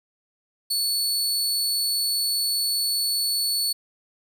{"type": "tone", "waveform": "sawtooth", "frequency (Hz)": 4435, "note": "C#8", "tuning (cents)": 0, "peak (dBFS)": -19, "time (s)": [0.7, 3.73], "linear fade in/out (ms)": 10, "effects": []}